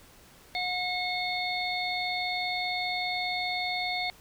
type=harmonic tone; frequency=725 Hz; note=F#5; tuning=35 cents flat; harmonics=1 / 3 / 5 / 6; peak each=-33 / -32 / -36 / -36 dBFS; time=0.55-4.1 s; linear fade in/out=0 ms; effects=pink hiss -55 dBFS RMS until 4.2 s